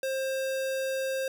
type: tone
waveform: square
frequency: 531 Hz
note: C5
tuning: 25 cents sharp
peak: -29 dBFS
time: 0.03-1.28 s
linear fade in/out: 2 ms
effects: none